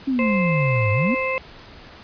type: exponential two-way sweep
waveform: sine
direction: down then up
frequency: 276.2 to 100.4 to 276.2 Hz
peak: -18 dBFS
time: 0.07-1.15 s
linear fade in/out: 10 ms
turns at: 0.92 s
type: harmonic tone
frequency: 523.3 Hz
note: C5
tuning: in tune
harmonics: 1 / 2 / 4 / 5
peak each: -24 / -28 / -27 / -27 dBFS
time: 0.19-1.38 s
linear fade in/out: 0 ms
effects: pink hiss -43 dBFS RMS until 2.03 s + resampled to 11025 Hz